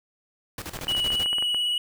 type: noise with tremolo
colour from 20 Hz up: pink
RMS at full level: -34 dBFS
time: 0.58-1.25 s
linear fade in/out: 2 ms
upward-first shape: square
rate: 13 Hz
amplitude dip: 75%
type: clicks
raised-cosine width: 0.5 ms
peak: -20 dBFS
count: 12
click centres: 0.789 / 0.835 / 0.87 / 0.912 / 0.95 / 1.063 / 1.104 / 1.26 / 1.33 / 1.384 / 1.425 / 1.546 s
type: tone with vibrato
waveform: triangle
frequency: 2927 Hz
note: F#7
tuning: 19 cents flat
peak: -21 dBFS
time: 0.88-1.78 s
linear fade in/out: 2 ms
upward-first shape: triangle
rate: 18 Hz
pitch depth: 23 cents each way
effects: none